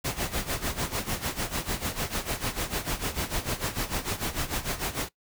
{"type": "noise with tremolo", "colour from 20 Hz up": "pink", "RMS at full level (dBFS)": -28, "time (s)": [0.04, 5.09], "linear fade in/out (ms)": 10, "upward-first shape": "sine", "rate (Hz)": 6.7, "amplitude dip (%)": 80, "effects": ["noise-tail reverb RT60 0.1 s tail -18 dB re dry"]}